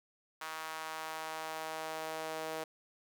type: tone with high-pass filter sweep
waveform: sawtooth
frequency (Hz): 158.7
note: D#3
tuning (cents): +35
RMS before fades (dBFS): -41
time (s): 0.41-2.64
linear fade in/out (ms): 5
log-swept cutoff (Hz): 1100 to 540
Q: 1.7
effects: none